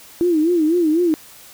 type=tone with vibrato; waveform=sine; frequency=329.6 Hz; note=E4; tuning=in tune; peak=-13 dBFS; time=0.21-1.14 s; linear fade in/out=0 ms; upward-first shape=sine; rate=4 Hz; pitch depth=140 cents each way; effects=white hiss -43 dBFS RMS until 1.53 s